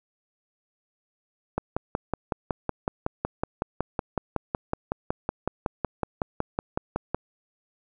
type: click train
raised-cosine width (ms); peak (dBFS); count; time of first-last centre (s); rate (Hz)
1; -11; 31; 1.58-7.146; 5.39
effects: none

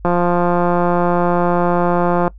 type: click train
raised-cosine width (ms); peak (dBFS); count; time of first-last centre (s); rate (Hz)
1; -3; 391; 0.05-2.279; 175
effects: noise-tail reverb RT60 0.1 s tail -21 dB re dry + added 50 Hz sine -35 dBFS peak until 2.38 s

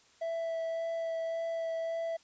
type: tone with vibrato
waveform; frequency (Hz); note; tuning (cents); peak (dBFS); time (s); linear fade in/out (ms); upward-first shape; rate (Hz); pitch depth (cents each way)
triangle; 659.3; E5; 0; -30; 0.21-2.17; 10; sine; 1.8; 10
effects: white hiss -63 dBFS RMS until 2.23 s + resampled to 16000 Hz

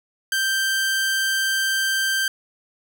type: tone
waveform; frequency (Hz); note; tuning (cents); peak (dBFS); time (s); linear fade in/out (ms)
sawtooth; 1568; G6; 0; -16; 0.32-2.28; 2
effects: none

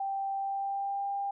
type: tone with pitch glide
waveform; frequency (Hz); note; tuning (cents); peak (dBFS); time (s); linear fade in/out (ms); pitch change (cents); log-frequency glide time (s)
sine; 784 to 797.7; G5 to G5; 0 to +30; -30; 0-1.31; 5; +30; 0.35-1.07
effects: none

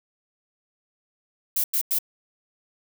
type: noise bursts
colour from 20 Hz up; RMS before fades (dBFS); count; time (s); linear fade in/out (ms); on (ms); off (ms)
violet; -23; 3; 1.56-1.988; 5; 80; 94
effects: none

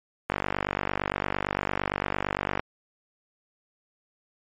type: click train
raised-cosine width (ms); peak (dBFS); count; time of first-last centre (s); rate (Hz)
0.5; -10; 113; 0.3-2.595; 48.8
effects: MP3 48 kbps

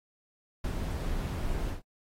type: noise with ADSR envelope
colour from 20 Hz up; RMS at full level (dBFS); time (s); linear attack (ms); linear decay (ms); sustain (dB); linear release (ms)
brown; -30; 0.64-1.82; 3; 86; -2; 130
effects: AAC 48 kbps

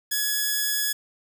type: tone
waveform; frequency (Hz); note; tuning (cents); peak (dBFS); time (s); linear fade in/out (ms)
5% pulse; 1690; G#6; +30; -12; 0.11-0.93; 10
effects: 8-bit

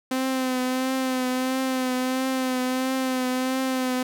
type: tone with vibrato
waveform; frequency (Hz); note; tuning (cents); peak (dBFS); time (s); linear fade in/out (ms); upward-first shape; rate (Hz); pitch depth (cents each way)
sawtooth; 258.1; C4; -23; -19; 0.11-4.03; 5; triangle; 1.5; 37
effects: none

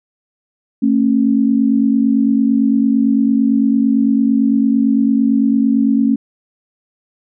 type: tone pair together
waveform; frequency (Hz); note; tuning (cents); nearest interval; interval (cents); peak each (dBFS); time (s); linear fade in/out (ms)
sine; 224 / 272.9; A3 / C#4; +31 / -27; minor third; 342; -13; 0.82-6.16; 10
effects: none

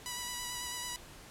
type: tone with vibrato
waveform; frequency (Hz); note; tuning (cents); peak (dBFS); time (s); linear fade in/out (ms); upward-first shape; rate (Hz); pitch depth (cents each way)
5% pulse; 980; B5; -14; -25; 0.06-0.96; 0; square; 9.1; 14
effects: pink hiss -52 dBFS RMS until 1.3 s + low-pass 12000 Hz 12 dB/octave

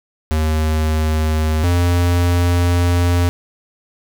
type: tone pair in turn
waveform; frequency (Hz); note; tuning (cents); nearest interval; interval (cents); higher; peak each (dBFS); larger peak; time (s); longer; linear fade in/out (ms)
square; 78.1 / 87.66; D#2 / F2; +7 / +7; major second; 200; second; -15 / -13; second; 0.31-1.64 / 1.64-3.29; second; 0
effects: none

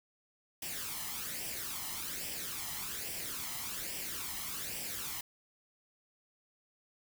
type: noise with flanger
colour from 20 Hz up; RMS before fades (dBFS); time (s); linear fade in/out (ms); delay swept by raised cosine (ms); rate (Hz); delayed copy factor
white; -40; 0.62-5.21; 5; 0.37 to 1; 1.2; +0.6
effects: none

